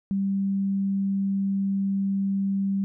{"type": "tone", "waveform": "sine", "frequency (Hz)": 196, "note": "G3", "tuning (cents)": 0, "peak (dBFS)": -22, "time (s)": [0.11, 2.84], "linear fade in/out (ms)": 0, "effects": []}